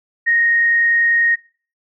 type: tone with frequency modulation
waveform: sine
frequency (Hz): 1864.7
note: A#6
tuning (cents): 0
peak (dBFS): -12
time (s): 0.26-1.36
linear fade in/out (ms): 20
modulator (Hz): 30.3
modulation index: 0.29
effects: noise-tail reverb RT60 0.4 s tail -20 dB re dry